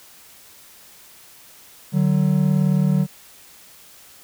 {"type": "tone pair together", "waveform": "triangle", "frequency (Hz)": [149.5, 188.2], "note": ["D3", "F#3"], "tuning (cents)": [31, 30], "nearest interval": "major third", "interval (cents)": 399, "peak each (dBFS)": -16, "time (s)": [1.92, 3.07], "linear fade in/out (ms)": 50, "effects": ["white hiss -47 dBFS RMS until 4.23 s"]}